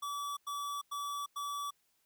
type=tone bursts; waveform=square; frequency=1149 Hz; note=D6; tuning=38 cents flat; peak=-37 dBFS; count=4; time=0.02-1.708 s; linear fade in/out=10 ms; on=350 ms; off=96 ms; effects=white hiss -75 dBFS RMS until 2.05 s